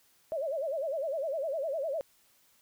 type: tone with vibrato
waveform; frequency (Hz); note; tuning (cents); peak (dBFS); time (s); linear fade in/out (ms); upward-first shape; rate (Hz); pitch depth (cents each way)
sine; 595; D5; +22; -30; 0.32-2.01; 0; sine; 9.9; 200
effects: white hiss -66 dBFS RMS until 2.61 s